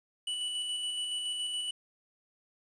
square tone with tremolo, 2960 Hz, F#7, in tune, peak -32 dBFS, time 0.27-1.71 s, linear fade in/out 5 ms, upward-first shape square, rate 7.1 Hz, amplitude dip 25%, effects resampled to 22050 Hz + 10-bit

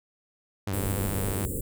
sawtooth tone with vibrato, 98 Hz, G2, in tune, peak -24 dBFS, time 0.67-1.46 s, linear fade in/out 5 ms, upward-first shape triangle, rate 14 Hz, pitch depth 120 cents each way
pink band-stop noise, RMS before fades -32 dBFS, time 0.73-1.61 s, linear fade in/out 5 ms, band 540 to 7500 Hz, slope 96 dB/octave
effects none

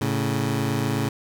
20% pulse tone pair together, 110.41 / 138.59 Hz, A2 / C#3, +6 / 0 cents, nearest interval major third, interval 394 cents, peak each -20 dBFS, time 0.01-1.09 s, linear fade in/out 5 ms, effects none

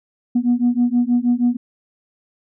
sine beating tone pair, 239.6 / 245.9 Hz, A#3 / B3, +48 / -7 cents, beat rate 6.3 Hz, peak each -16 dBFS, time 0.35-1.57 s, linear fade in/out 10 ms, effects tanh soft clip ceiling -9 dBFS

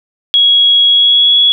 sine tone with pitch glide, 3322 to 3364 Hz, G#7 to G#7, 0 to +22 cents, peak -5 dBFS, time 0.34-1.52 s, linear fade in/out 0 ms, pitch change +22 cents, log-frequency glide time 0.87-1.36 s, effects none

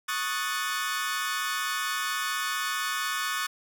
sawtooth chord, D# half-diminished seventh, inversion third, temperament equal, 1108.7 / 1244.5 / 1480 / 1760 Hz, C#6 / D#6 / F#6 / A6, 0 / 0 / 0 / 0 cents, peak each -30 dBFS, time 0.08-3.47 s, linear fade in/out 10 ms, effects none

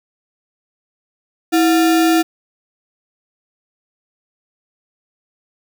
sine tone with sample-and-hold, 326.5 Hz, E4, 17 cents flat, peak -10 dBFS, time 1.52-2.23 s, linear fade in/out 20 ms, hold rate 1050 Hz, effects none

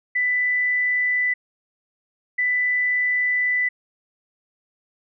sine tone pair in turn, 1989 / 1989 Hz, B6 / B6, +12 / +12 cents, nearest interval unison, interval 0 cents, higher neither, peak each -18 dBFS, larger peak neither, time 0.15-1.34 / 2.38-3.69 s, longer second, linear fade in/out 10 ms, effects none

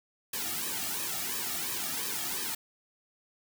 white noise with flanger, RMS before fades -34 dBFS, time 0.33-2.55 s, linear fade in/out 5 ms, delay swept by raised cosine 1.4 to 2 ms, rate 2.9 Hz, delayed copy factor -0.9, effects none

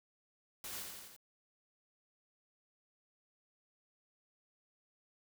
white noise with echo, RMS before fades -45 dBFS, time 0.64-0.82 s, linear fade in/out 2 ms, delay 86 ms, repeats 4, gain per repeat -3 dB, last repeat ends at 1.164 s, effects none

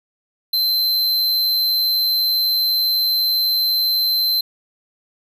square tone, 4094 Hz, C8, 38 cents flat, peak -16 dBFS, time 0.53-4.41 s, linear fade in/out 5 ms, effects none

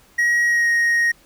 triangle tone with pitch glide, 1900 to 1872.8 Hz, A#6 to A#6, +33 to +8 cents, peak -13 dBFS, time 0.18-1.12 s, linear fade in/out 10 ms, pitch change -25 cents, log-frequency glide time 0.45-0.69 s, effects pink hiss -53 dBFS RMS until 1.25 s

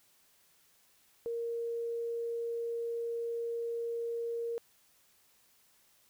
sine tone, 466.2 Hz, A#4, in tune, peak -33 dBFS, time 1.26-4.58 s, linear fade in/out 0 ms, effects white hiss -67 dBFS RMS until 6.09 s

